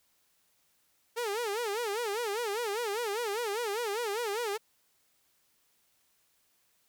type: tone with vibrato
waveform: sawtooth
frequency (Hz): 440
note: A4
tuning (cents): 0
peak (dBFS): -27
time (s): 1.16-4.58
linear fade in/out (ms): 20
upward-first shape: sine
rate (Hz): 5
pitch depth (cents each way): 180
effects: white hiss -71 dBFS RMS until 6.88 s